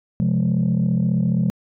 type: chord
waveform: sine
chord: F minor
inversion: second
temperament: just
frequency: 130.96 / 174.61 / 209.5 Hz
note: C3 / F3 / Ab3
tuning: +2 / 0 / +15 cents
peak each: -20 / -18 / -20 dBFS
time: 0.2-1.5 s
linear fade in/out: 0 ms
effects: tanh soft clip ceiling -12 dBFS